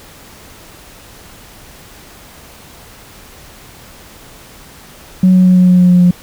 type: tone with pitch steps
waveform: sine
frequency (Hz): 185 / 183.93 / 182.88 / 181.82 / 180.77 / 179.73 / 178.7 / 177.67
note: F#3 / F#3 / F#3 / F#3 / F#3 / F3 / F3 / F3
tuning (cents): 0 / -10 / -20 / -30 / -40 / +50 / +40 / +30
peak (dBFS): -3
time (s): 5.23-6.11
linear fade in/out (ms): 5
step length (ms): 110
effects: tanh soft clip ceiling -1 dBFS + pink hiss -38 dBFS RMS until 6.22 s